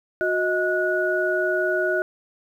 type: tone cluster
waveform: sine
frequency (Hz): 365.4 / 628 / 1463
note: F#4 / D#5 / F#6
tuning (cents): -22 / +16 / -20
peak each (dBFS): -24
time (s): 0.21-2.02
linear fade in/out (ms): 0
effects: 9-bit